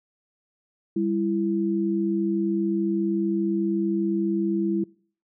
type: tone pair together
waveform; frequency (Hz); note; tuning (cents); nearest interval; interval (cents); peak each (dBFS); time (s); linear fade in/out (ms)
sine; 198.2 / 333.3; G3 / E4; +19 / +19; major sixth; 900; -25 / -23; 0.96-4.84; 5
effects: noise-tail reverb RT60 0.5 s tail -24 dB re dry